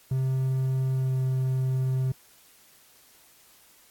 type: tone with pitch glide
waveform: triangle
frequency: 131.5 to 130.44 Hz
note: C3 to C3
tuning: +9 to -5 cents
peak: -21 dBFS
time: 0.11-2.12 s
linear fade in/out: 5 ms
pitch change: -14 cents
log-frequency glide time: 0.9-1.16 s
effects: white hiss -57 dBFS RMS until 3.9 s + AAC 64 kbps